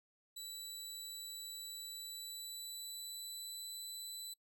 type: tone with pitch glide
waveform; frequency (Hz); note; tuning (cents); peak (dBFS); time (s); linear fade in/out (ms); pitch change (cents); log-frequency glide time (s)
20% pulse; 3951 to 3988; B7 to B7; 0 to +16; -39; 0.36-4.34; 10; +16; 1.72-3.8
effects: noise-tail reverb RT60 0.1 s tail -25 dB re dry